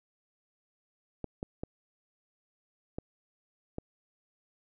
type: clicks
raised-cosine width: 2 ms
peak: -22 dBFS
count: 5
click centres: 1.243 / 1.429 / 1.635 / 2.985 / 3.784 s
effects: none